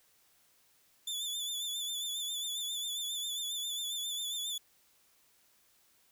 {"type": "tone with vibrato", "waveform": "sawtooth", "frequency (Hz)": 3496, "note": "A7", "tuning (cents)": -12, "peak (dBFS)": -32, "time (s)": [1.07, 4.58], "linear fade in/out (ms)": 5, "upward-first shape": "sine", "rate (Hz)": 7.4, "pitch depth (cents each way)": 55, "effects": ["white hiss -68 dBFS RMS until 6.11 s"]}